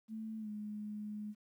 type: tone with pitch glide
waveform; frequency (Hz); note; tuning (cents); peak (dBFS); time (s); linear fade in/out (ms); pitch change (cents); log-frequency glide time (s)
sine; 220.1 to 210.3; A3 to G#3; +1 to +22; -40; 0.08-1.35; 50; -79; 0.39-0.49
effects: 12-bit